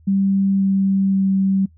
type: tone with pitch steps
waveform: sine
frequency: 195.3 / 194.18 / 193.06 Hz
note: G3 / G3 / G3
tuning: -6 / -16 / -26 cents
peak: -14 dBFS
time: 0.07-1.66 s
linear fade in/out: 10 ms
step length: 530 ms
effects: noise-tail reverb RT60 0.1 s tail -22 dB re dry + added 80 Hz sine -47 dBFS peak until 1.77 s